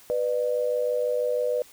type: tone pair together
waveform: sine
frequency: 493.9 / 600.1 Hz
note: B4 / D5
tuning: 0 / +37 cents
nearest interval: minor third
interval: 337 cents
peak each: -24 / -27 dBFS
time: 0.1-1.62 s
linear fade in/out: 0 ms
effects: white hiss -52 dBFS RMS until 1.72 s